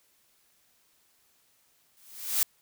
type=noise with exponential growth; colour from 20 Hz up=blue; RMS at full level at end=-22 dBFS; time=1.97-2.43 s; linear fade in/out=1 ms; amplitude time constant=100 ms; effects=white hiss -67 dBFS RMS until 2.61 s